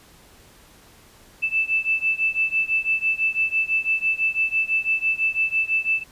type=beating tone pair; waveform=sine; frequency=2637 / 2643 Hz; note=E7 / E7; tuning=0 / +4 cents; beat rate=6 Hz; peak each=-22 / -23 dBFS; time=1.42-6.04 s; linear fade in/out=20 ms; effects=pink hiss -51 dBFS RMS until 6.11 s + resampled to 32000 Hz